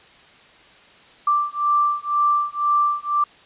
sine beating tone pair, 1174.7 / 1176.7 Hz, D6 / D6, 0 / +3 cents, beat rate 2 Hz, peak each -20 dBFS, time 1.27-3.24 s, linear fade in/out 5 ms, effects white hiss -49 dBFS RMS until 3.45 s + resampled to 8000 Hz

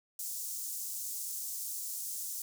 pink high-pass noise, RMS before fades -39 dBFS, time 0.19-2.42 s, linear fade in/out 2 ms, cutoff 6500 Hz, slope 24 dB/octave, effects none

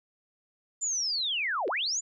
sine linear two-way sweep, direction down then up, 7240 to 329.6 to 7240 Hz, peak -27 dBFS, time 0.81-2.01 s, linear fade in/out 20 ms, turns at 1.68 s
click, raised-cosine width 0.3 ms, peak -30 dBFS, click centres 1.679 s
effects none

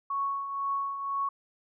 sine tone with tremolo, 1108.7 Hz, C#6, in tune, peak -26 dBFS, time 0.1-1.29 s, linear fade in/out 5 ms, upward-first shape triangle, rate 2 Hz, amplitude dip 60%, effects none

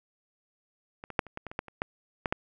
clicks, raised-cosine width 0.5 ms, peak -26 / -24 / -8 / -30 / -21 / -23 / -26 / -15 / -30 / -13 / -13 / -11 dBFS, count 12, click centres 1.039 / 1.103 / 1.192 / 1.267 / 1.374 / 1.467 / 1.515 / 1.591 / 1.683 / 1.819 / 2.258 / 2.325 s, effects none

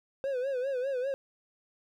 triangle tone with vibrato, 523.3 Hz, C5, in tune, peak -27 dBFS, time 0.24-1.14 s, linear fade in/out 0 ms, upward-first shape sine, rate 5 Hz, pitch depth 110 cents each way, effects none

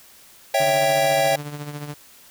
square chord, C# diminished, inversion none, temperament equal, 554.4 / 659.3 / 784 Hz, C#5 / E5 / G5, 0 / 0 / 0 cents, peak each -22 / -22 / -22 dBFS, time 0.54-1.36 s, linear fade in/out 5 ms
sawtooth tone with tremolo, 146.83 Hz, D3, in tune, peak -24 dBFS, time 0.6-1.94 s, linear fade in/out 2 ms, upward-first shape triangle, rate 14 Hz, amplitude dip 65%
effects white hiss -49 dBFS RMS until 2.3 s

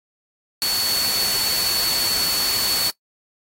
sine tone in noise, 4435 Hz, C#8, in tune, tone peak -20 dBFS, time 0.62-2.9 s, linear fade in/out 0 ms, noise white, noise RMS -24 dBFS, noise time 0.62-2.9 s, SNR +1 dB, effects noise-tail reverb RT60 0.1 s tail -21 dB re dry + AAC 48 kbps

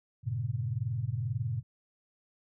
sine chord, G diminished, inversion none, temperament equal, 98 / 116.54 / 138.59 Hz, G2 / Bb2 / Db3, 0 / 0 / 0 cents, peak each -37 / -32 / -36 dBFS, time 0.23-1.63 s, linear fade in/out 50 ms, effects none

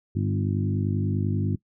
harmonic tone with a mistuned harmonic, 50.1 Hz, G1, 38 cents sharp, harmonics 2 / 3 / 4 / 5 / 6 / 7, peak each -25 / -29 / -31 / -33 / -35 / -36 dBFS, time 0.15-1.56 s, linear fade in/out 10 ms, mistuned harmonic 5, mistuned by +19 cents, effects noise-tail reverb RT60 0.1 s tail -20 dB re dry

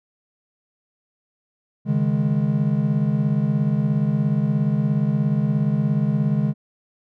triangle chord, C# suspended second, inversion none, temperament equal, 138.59 / 155.56 / 207.7 Hz, C#3 / D#3 / G#3, 0 / 0 / 0 cents, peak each -20 dBFS, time 1.85-6.54 s, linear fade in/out 50 ms, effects none

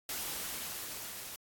white noise with level ramp, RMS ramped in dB -37 to -45 dBFS, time 0.09-1.36 s, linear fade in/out 2 ms, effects AAC 64 kbps

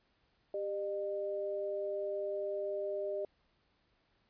sine tone pair together, 396.1 / 606 Hz, G4 / D#5, +18 / -46 cents, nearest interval perfect fifth, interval 736 cents, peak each -38 / -36 dBFS, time 0.54-3.25 s, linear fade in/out 2 ms, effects pink hiss -74 dBFS RMS until 4.29 s + resampled to 11025 Hz

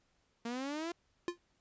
sawtooth exponential sweep, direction up, 228.9 to 349.2 Hz, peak -33 dBFS, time 0.45-0.92 s, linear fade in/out 5 ms
square tone with exponential decay, 349 Hz, F4, 1 cent flat, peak -30 dBFS, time 1.28-1.38 s, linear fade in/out 1 ms, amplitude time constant 20 ms
effects pink hiss -75 dBFS RMS until 1.6 s + resampled to 16000 Hz

